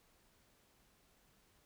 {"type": "silence", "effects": ["pink hiss -71 dBFS RMS until 1.65 s"]}